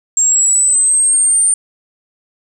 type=linear sweep; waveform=sine; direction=up; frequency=7459 to 8990 Hz; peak=-6 dBFS; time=0.17-1.54 s; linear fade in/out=2 ms; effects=tanh soft clip ceiling -8 dBFS + 7-bit